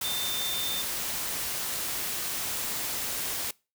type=tone in noise; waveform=sine; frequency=3587 Hz; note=A7; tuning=33 cents sharp; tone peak=-31 dBFS; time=0.04-0.82 s; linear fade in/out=5 ms; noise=white; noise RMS=-32 dBFS; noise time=0.01-3.51 s; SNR=-2 dB; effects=noise-tail reverb RT60 0.3 s tail -24 dB re dry